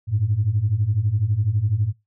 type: beating tone pair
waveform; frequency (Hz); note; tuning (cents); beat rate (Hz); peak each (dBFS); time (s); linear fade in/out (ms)
sine; 98 / 110; G2 / A2; 0 / 0; 12; -22 / -19; 0.07-1.93; 50
effects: noise-tail reverb RT60 0.2 s tail -20 dB re dry + tanh soft clip ceiling -10 dBFS